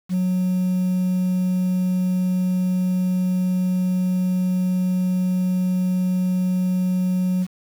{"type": "tone", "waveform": "sine", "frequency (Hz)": 183.2, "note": "F#3", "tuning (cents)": -17, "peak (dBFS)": -15, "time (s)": [0.09, 7.47], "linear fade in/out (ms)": 50, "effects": ["tanh soft clip ceiling -17 dBFS", "7-bit"]}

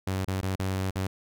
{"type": "tone with dropouts", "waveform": "sawtooth", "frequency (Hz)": 95, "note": "F#2", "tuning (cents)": 46, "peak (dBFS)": -23, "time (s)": [0.07, 1.07], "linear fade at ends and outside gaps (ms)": 5, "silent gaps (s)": [[0.248, 0.277], [0.413, 0.429], [0.556, 0.595], [0.908, 0.956]], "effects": []}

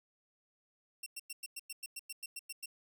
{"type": "tone bursts", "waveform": "10% pulse", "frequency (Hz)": 2723, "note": "F7", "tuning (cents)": -44, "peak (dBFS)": -32, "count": 13, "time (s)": [1.03, 2.659], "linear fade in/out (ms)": 5, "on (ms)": 33, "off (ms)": 100, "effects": []}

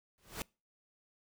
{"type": "noise with exponential growth", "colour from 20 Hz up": "pink", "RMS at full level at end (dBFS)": -36, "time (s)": [0.18, 0.42], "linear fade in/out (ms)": 0, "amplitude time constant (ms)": 51, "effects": ["noise-tail reverb RT60 0.3 s tail -25 dB re dry"]}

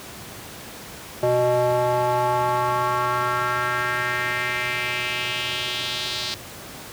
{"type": "tone with band-pass filter sweep", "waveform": "square", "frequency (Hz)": 123.1, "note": "B2", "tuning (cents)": -5, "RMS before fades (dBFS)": -23, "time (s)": [1.23, 6.34], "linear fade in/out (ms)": 0, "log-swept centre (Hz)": [570, 4200], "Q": 2.8, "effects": ["pink hiss -38 dBFS RMS until 6.92 s", "high-pass 80 Hz 12 dB/octave"]}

